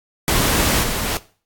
pink noise with level steps, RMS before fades -17 / -22 dBFS, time 0.28-1.17 s, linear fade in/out 0 ms, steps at 0.82 s, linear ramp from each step 20 ms, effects noise-tail reverb RT60 0.4 s tail -18 dB re dry + AAC 64 kbps

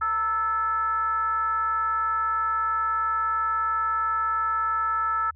sine tone with frequency modulation, 1318.5 Hz, E6, in tune, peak -22 dBFS, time 0.01-5.31 s, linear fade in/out 10 ms, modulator 407 Hz, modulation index 0.5, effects added 78 Hz sine -48 dBFS peak until 5.35 s

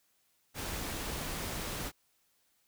pink noise, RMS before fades -38 dBFS, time 0.54-1.92 s, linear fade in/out 50 ms, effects white hiss -73 dBFS RMS until 2.67 s

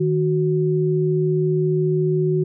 sine tone pair together, 155.56 / 370 Hz, D#3 / F#4, 0 / 0 cents, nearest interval octave + minor third, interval 1500 cents, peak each -19 / -19 dBFS, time 0-2.44 s, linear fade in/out 10 ms, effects none

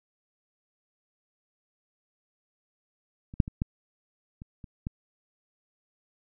clicks, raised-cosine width 5 ms, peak -29 / -6 / -23 / -14 / -29 / -30 / -19 dBFS, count 7, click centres 3.339 / 3.402 / 3.479 / 3.619 / 4.419 / 4.642 / 4.869 s, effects none

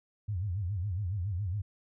sine tone with vibrato, 95.3 Hz, G2, 48 cents flat, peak -30 dBFS, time 0.28-1.62 s, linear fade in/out 10 ms, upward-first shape sine, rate 7.2 Hz, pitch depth 200 cents each way, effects none

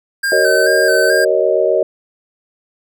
square tone with vibrato, 1568 Hz, G6, in tune, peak -15 dBFS, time 0.23-1.25 s, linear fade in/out 10 ms, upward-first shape square, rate 2.3 Hz, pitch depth 40 cents each way
sine chord, D# minor seventh, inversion first, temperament equal with one note detuned, 378.9 / 466.2 / 554.4 / 622.3 Hz, F#4 / A#4 / C#5 / D#5, +41 / 0 / 0 / 0 cents, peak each -17 / -17 / -17 / -15 dBFS, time 0.32-1.83 s, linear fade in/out 2 ms
effects none

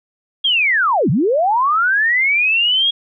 sine linear two-way sweep, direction down then up, 3322 to 116.54 to 3322 Hz, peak -12 dBFS, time 0.44-2.91 s, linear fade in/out 10 ms, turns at 1.1 s, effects none

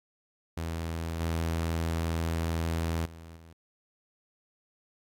sawtooth tone with level steps, 82.41 Hz, E2, in tune, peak -28 / -24 / -41 / -46 dBFS, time 0.57-3.53 s, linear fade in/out 5 ms, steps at 1.2 / 3.05 / 3.36 s, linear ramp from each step 10 ms, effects AAC 64 kbps

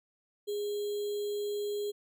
sine tone with sample-and-hold, 412.5 Hz, G#4, 12 cents flat, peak -31 dBFS, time 0.47-1.92 s, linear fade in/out 20 ms, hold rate 3675 Hz, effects none

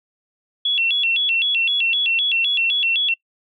sine tone with vibrato, 3024 Hz, F#7, 37 cents sharp, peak -16 dBFS, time 0.65-3.14 s, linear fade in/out 5 ms, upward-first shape square, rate 3.9 Hz, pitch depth 190 cents each way, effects noise-tail reverb RT60 0.1 s tail -22 dB re dry

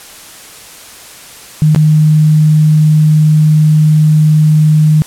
sine tone with dropouts, 153.8 Hz, D#3, 20 cents flat, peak -4 dBFS, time 1.62-5.02 s, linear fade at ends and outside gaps 0 ms, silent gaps 1.748-1.761 s, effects white hiss -33 dBFS RMS until 5.06 s + low-pass 12000 Hz 12 dB/octave

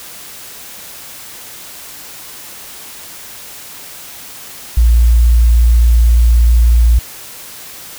sine tone, 58.27 Hz, A#1, in tune, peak -5 dBFS, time 4.77-6.99 s, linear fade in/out 5 ms, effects white hiss -32 dBFS RMS until 7.98 s

